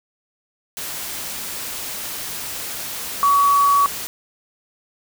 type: tone in noise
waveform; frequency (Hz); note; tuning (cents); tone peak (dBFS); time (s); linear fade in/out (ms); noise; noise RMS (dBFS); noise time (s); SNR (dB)
sine; 1131; C#6; +34; -12; 3.23-3.86; 0; white; -29; 0.77-4.07; +14
effects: none